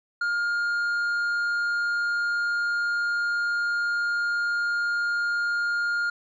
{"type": "tone with tanh clipping", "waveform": "sine", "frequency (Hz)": 1413, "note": "F6", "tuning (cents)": 20, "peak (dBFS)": -24, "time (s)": [0.21, 6.1], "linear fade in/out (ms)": 5, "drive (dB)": 5, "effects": []}